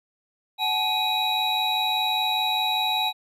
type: tone cluster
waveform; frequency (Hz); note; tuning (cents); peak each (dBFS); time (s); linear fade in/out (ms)
triangle; 752 / 857 / 2490 / 3876; F#5 / A5 / D#7 / B7; +28 / -46 / +1 / -33; -27 / -25 / -30 / -23; 0.58-3.13; 50
effects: none